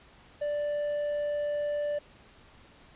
triangle tone with quantisation, 587.3 Hz, D5, in tune, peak -26 dBFS, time 0.41-1.99 s, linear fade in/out 10 ms, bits 9, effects pink hiss -56 dBFS RMS until 2.95 s + resampled to 8000 Hz

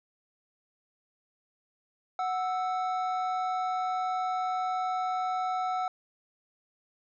triangle tone pair together, 740 / 1318.5 Hz, F#5 / E6, 0 / 0 cents, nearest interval minor seventh, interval 1000 cents, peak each -27 / -32 dBFS, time 2.19-5.88 s, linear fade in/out 2 ms, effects resampled to 16000 Hz

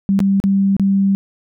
sine tone with dropouts, 196 Hz, G3, in tune, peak -11 dBFS, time 0.09-1.15 s, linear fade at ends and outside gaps 0 ms, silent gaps 0.191-0.203 / 0.401-0.439 / 0.766-0.797 s, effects none

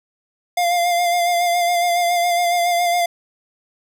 square tone with vibrato, 698.5 Hz, F5, in tune, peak -16 dBFS, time 0.57-3.06 s, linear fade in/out 5 ms, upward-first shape sine, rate 7.2 Hz, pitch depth 29 cents each way, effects none

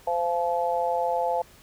harmonic tone, 172.2 Hz, F3, 24 cents flat, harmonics 3 / 4 / 5, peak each -27 / -27 / -27 dBFS, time 0.07-1.42 s, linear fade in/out 5 ms, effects pink hiss -53 dBFS RMS until 1.62 s

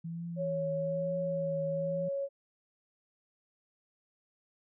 sine tone with vibrato, 164.81 Hz, E3, in tune, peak -36 dBFS, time 0.04-2.09 s, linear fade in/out 10 ms, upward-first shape triangle, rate 1.1 Hz, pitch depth 62 cents each way
sine tone, 554.4 Hz, C#5, in tune, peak -31 dBFS, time 0.36-2.29 s, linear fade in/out 50 ms
effects none

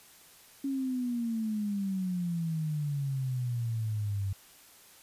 sine exponential sweep, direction down, 277.2 to 96 Hz, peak -29 dBFS, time 0.64-4.33 s, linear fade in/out 5 ms, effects white hiss -56 dBFS RMS until 5.02 s + resampled to 32000 Hz

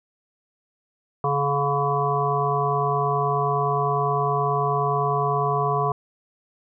harmonic tone with a mistuned harmonic, 141.7 Hz, C#3, 38 cents sharp, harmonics 1 / 3 / 5 / 7 / 8, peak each -26 / -26 / -26 / -26 / -26 dBFS, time 1.24-5.92 s, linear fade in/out 2 ms, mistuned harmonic 7, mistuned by +21 cents, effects none

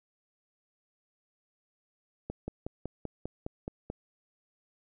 slowing click train, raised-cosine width 2 ms, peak -22 dBFS, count 9, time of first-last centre 2.3-3.901 s, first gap 180 ms, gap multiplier 1.03, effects none

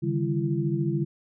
sine tone cluster, 141.4 / 155.3 / 198.2 / 337.9 Hz, C#3 / D#3 / G3 / E4, +35 / -3 / +19 / +43 cents, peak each -27 / -29 / -31 / -29 dBFS, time 0.02-1.05 s, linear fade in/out 20 ms, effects none

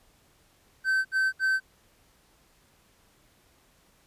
triangle tone bursts, 1543 Hz, G6, 28 cents flat, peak -20 dBFS, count 3, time 0.84-1.602 s, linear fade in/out 50 ms, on 210 ms, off 66 ms, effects pink hiss -63 dBFS RMS until 4.06 s + resampled to 32000 Hz

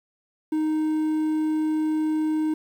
triangle tone, 310.8 Hz, D#4, 2 cents flat, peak -19 dBFS, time 0.52-2.54 s, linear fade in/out 5 ms, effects 9-bit

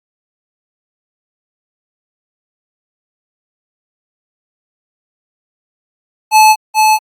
square tone with echo, 865 Hz, A5, 30 cents flat, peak -4 dBFS, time 6.31-6.56 s, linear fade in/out 50 ms, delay 430 ms, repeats 1, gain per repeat -3 dB, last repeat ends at 6.99 s, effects AAC 48 kbps

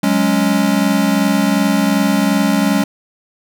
square chord, F# suspended second, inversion none, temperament equal, 185 / 207.7 / 277.2 Hz, F#3 / G#3 / C#4, 0 / 0 / 0 cents, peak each -19 / -16 / -17 dBFS, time 0.03-2.84 s, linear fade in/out 5 ms, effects none

